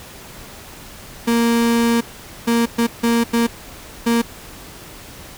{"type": "tone bursts at uneven times", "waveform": "35% pulse", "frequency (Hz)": 233.1, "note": "A#3", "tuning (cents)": 0, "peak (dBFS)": -12, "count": 6, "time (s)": [[1.27, 2.01], [2.47, 2.66], [2.78, 2.87], [3.03, 3.24], [3.33, 3.47], [4.06, 4.22]], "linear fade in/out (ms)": 10, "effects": ["pink hiss -38 dBFS RMS until 5.37 s"]}